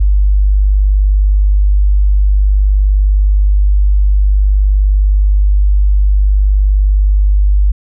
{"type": "tone", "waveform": "sine", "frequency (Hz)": 49.74, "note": "G1", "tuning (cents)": 26, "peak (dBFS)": -6, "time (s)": [0, 7.72], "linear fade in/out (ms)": 10, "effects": []}